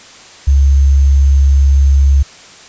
sine tone with sample-and-hold, 69 Hz, C#2, 7 cents flat, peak -5 dBFS, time 0.47-2.23 s, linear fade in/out 10 ms, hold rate 6300 Hz, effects white hiss -37 dBFS RMS until 2.68 s + resampled to 16000 Hz

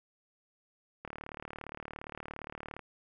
click train, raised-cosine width 0.5 ms, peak -26 dBFS, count 66, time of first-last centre 1.05-2.793 s, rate 37.3 Hz, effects none

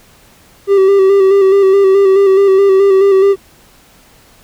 triangle tone with vibrato, 390 Hz, G4, 9 cents flat, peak -3 dBFS, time 0.67-3.36 s, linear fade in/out 50 ms, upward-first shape square, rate 4.7 Hz, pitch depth 32 cents each way, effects pink hiss -45 dBFS RMS until 4.43 s

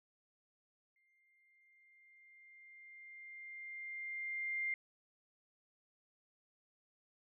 sine tone with exponential growth, 2100 Hz, C7, 6 cents sharp, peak -34 dBFS, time 0.96-4.74 s, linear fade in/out 2 ms, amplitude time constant 820 ms, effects none

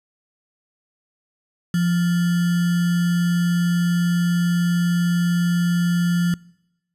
sine tone with sample-and-hold, 173.6 Hz, F3, 10 cents flat, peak -16 dBFS, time 1.74-6.34 s, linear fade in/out 2 ms, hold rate 1575 Hz, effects noise-tail reverb RT60 0.9 s tail -25 dB re dry + resampled to 32000 Hz

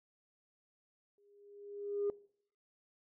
sine tone with exponential growth, 406.9 Hz, G#4, 35 cents flat, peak -29 dBFS, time 1.18-2.1 s, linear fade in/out 1 ms, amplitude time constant 200 ms, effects noise-tail reverb RT60 0.6 s tail -22 dB re dry + tanh soft clip ceiling -27 dBFS

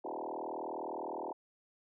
sine tone with frequency modulation, 627 Hz, D#5, 13 cents sharp, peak -37 dBFS, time 0.04-1.33 s, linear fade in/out 10 ms, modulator 39.8 Hz, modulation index 8, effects none

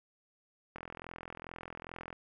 click train, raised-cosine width 0.5 ms, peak -28 dBFS, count 59, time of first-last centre 0.76-2.128 s, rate 42.4 Hz, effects none

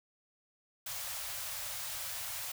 white band-stop noise, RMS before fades -40 dBFS, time 0.86-2.52 s, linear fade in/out 5 ms, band 140 to 520 Hz, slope 96 dB/octave, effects none

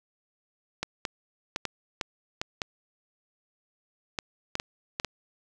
clicks, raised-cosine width 0.2 ms, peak -12 dBFS, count 12, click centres 0.83 / 1.052 / 1.561 / 1.653 / 2.012 / 2.415 / 2.618 / 4.188 / 4.554 / 4.599 / 4.999 / 5.047 s, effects none

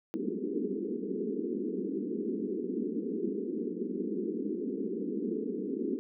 white band-pass noise, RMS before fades -34 dBFS, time 0.14-5.99 s, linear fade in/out 0 ms, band 190 to 440 Hz, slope 96 dB/octave, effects none

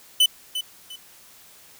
45% pulse tone with echo, 3005 Hz, F#7, 26 cents sharp, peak -13 dBFS, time 0.2-0.26 s, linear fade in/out 5 ms, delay 350 ms, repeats 2, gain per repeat -11 dB, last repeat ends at 0.96 s, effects white hiss -50 dBFS RMS until 1.79 s

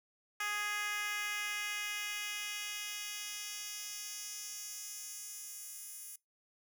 10% pulse tone with high-pass filter sweep, 415.3 Hz, G#4, in tune, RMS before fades -41 dBFS, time 0.4-6.16 s, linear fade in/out 5 ms, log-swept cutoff 1400 to 9800 Hz, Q 1.2, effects noise-tail reverb RT60 0.2 s tail -24 dB re dry

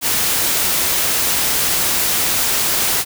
white noise, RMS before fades -17 dBFS, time 0.01-3.05 s, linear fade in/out 50 ms, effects none

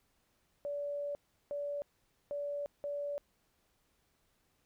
sine tone bursts at uneven times, 576 Hz, D5, 34 cents flat, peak -35 dBFS, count 4, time 0.65-1.15 / 1.51-1.82 / 2.31-2.66 / 2.84-3.18 s, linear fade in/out 0 ms, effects pink hiss -75 dBFS RMS until 4.65 s

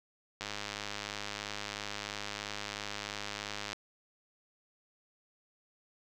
click train, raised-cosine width 0.2 ms, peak -20 dBFS, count 343, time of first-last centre 0.41-3.73 s, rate 103 Hz, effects none

